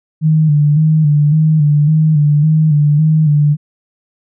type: tone with vibrato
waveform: sine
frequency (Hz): 152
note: D#3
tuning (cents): -40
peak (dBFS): -7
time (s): 0.21-3.57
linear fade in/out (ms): 50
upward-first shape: square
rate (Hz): 1.8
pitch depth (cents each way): 51
effects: none